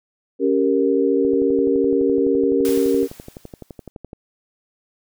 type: chord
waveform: sine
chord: G diminished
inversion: second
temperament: equal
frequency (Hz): 277.2 / 392 / 466.2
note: Db4 / G4 / Bb4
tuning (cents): 0 / 0 / 0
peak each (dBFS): -19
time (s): 0.39-3.08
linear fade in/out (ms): 50
type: click train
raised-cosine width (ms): 2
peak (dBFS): -21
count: 35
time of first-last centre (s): 1.25-4.131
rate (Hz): 11.8
type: noise with exponential decay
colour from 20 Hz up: white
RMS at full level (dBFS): -30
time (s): 2.65-3.9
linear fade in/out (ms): 0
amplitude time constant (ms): 270
effects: none